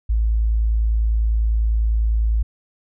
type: tone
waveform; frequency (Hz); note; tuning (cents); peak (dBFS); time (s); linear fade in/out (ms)
sine; 55; A1; 0; -15; 0.09-2.43; 10
effects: none